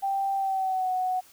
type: tone with pitch glide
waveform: sine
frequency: 784 to 740 Hz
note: G5 to F#5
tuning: 0 to 0 cents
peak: -24 dBFS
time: 0.02-1.21 s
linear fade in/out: 20 ms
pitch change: -100 cents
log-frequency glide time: 0.36-0.9 s
effects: white hiss -55 dBFS RMS until 1.32 s